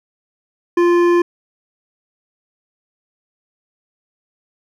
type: tone with hard clipping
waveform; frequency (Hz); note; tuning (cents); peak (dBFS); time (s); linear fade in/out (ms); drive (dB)
triangle; 347.6; F4; -8; -12; 0.77-1.22; 5; 15
effects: none